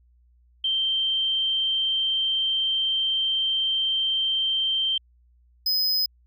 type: tone pair in turn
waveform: sine / square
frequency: 3136 / 5040 Hz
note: G7 / D#8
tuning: 0 / +21 cents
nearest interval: minor sixth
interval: 821 cents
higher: second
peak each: -21 dBFS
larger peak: neither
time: 0.64-4.98 / 5.66-6.06 s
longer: first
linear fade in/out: 5 ms
effects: added 60 Hz sine -56 dBFS peak until 6.26 s